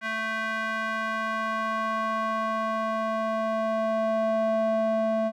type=tone with band-pass filter sweep; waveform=square; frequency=221.1 Hz; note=A3; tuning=9 cents sharp; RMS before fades=-27 dBFS; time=0.01-5.32 s; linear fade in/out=50 ms; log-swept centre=1700 to 570 Hz; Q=2.5; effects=none